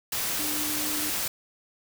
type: tone in noise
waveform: sine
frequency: 301.1 Hz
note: D4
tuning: 43 cents sharp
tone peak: -35 dBFS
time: 0.39-1.1 s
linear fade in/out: 5 ms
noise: white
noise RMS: -29 dBFS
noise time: 0.12-1.28 s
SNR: -9 dB
effects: none